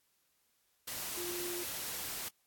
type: tone in noise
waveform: sine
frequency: 351.6 Hz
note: F4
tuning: 12 cents sharp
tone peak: -40 dBFS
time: 1.17-1.64 s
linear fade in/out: 10 ms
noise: white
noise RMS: -40 dBFS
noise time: 0.87-2.29 s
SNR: -3 dB
effects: white hiss -75 dBFS RMS until 2.46 s + AAC 64 kbps